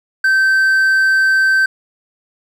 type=tone; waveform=triangle; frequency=1551 Hz; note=G6; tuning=19 cents flat; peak=-8 dBFS; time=0.24-1.66 s; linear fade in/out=5 ms; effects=none